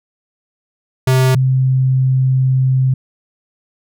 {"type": "tone pair in turn", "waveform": ["square", "sine"], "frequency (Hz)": [130, 130.75], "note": ["C3", "C3"], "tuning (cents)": [-11, -1], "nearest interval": "unison", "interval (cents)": 10, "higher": "second", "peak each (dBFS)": -10, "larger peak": "neither", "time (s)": [[1.07, 1.35], [1.35, 2.94]], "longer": "second", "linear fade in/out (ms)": 5, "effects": []}